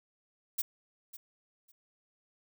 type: noise with echo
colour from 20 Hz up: violet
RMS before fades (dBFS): -31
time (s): 0.58-0.62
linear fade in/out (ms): 10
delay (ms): 550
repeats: 2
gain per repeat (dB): -15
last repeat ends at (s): 1.72
effects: none